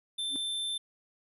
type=tone; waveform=square; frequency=3553 Hz; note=A7; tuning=16 cents sharp; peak=-32 dBFS; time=0.18-0.78 s; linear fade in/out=10 ms
type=tone with exponential growth; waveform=sine; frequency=275.8 Hz; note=C#4; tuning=9 cents flat; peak=-34 dBFS; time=0.27-0.36 s; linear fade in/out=0 ms; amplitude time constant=19 ms
effects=resampled to 32000 Hz